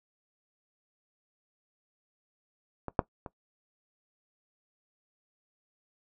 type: clicks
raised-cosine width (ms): 1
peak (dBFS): -21 / -8 / -25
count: 3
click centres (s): 2.883 / 2.992 / 3.262
effects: noise-tail reverb RT60 0.1 s tail -18 dB re dry